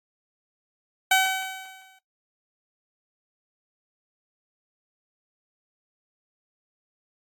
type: tone with exponential decay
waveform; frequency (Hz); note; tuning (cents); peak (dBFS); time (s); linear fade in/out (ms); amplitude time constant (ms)
15% pulse; 760; F#5; +46; -9; 1.11-1.99; 5; 190
effects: noise-tail reverb RT60 0.2 s tail -26 dB re dry + AAC 64 kbps